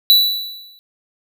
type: tone with exponential decay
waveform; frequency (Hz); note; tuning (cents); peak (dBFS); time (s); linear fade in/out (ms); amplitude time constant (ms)
square; 3951; B7; 0; -6; 0.1-0.79; 0; 150
effects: none